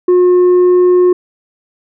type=tone with tanh clipping; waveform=sine; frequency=359.9 Hz; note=F#4; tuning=48 cents flat; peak=-6 dBFS; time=0.08-1.13 s; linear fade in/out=5 ms; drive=3 dB; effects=none